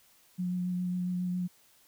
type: tone with vibrato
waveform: sine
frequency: 180 Hz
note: F#3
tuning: 47 cents flat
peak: -29 dBFS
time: 0.38-1.48 s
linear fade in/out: 20 ms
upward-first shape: sine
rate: 7.3 Hz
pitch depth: 14 cents each way
effects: white hiss -63 dBFS RMS until 1.87 s